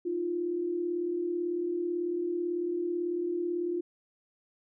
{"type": "tone pair together", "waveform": "sine", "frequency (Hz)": [311.1, 349.2], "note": ["D#4", "F4"], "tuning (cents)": [0, 0], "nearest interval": "major second", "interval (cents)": 200, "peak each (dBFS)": [-37, -29], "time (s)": [0.05, 3.81], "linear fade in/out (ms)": 10, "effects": []}